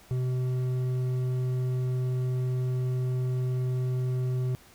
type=tone with hard clipping; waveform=triangle; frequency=127.1 Hz; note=C3; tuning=50 cents flat; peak=-27 dBFS; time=0.11-4.55 s; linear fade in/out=0 ms; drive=10 dB; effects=pink hiss -55 dBFS RMS until 4.74 s